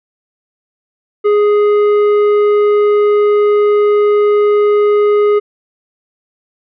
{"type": "tone with tanh clipping", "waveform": "sine", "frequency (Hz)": 415.3, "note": "G#4", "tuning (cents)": 0, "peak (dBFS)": -9, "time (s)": [1.24, 5.4], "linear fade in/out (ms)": 20, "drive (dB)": 9, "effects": []}